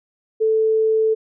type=tone; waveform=sine; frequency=440 Hz; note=A4; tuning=in tune; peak=-14 dBFS; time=0.4-1.15 s; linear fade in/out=20 ms; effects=none